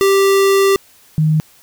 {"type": "tone pair in turn", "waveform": ["square", "sine"], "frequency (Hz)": [392, 155.48], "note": ["G4", "D#3"], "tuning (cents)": [0, -1], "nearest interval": "octave + major third", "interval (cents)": 1601, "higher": "first", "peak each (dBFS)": -10, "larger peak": "neither", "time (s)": [[0.01, 0.76], [1.18, 1.4]], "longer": "first", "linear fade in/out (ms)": 0, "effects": ["white hiss -48 dBFS RMS until 1.62 s"]}